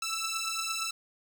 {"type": "beating tone pair", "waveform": "10% pulse", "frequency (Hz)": [1318.5, 1327.2], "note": ["E6", "E6"], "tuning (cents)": [0, 11], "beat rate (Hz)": 8.7, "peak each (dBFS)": -26, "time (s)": [0.02, 0.91], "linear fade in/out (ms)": 5, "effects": []}